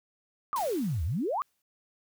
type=exponential two-way sweep; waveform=sine; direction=down then up; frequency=1244.5 to 71.1 to 1244.5 Hz; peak=-27 dBFS; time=0.53-1.42 s; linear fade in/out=0 ms; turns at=1.04 s
type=noise with exponential decay; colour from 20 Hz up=white; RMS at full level=-39 dBFS; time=0.56-1.62 s; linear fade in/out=2 ms; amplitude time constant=230 ms
effects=none